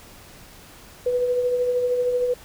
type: tone with tremolo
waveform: sine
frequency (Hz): 493.9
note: B4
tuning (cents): 0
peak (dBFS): -17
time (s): 1.06-2.34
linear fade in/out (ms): 5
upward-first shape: triangle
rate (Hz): 13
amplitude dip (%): 45
effects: pink hiss -46 dBFS RMS until 2.44 s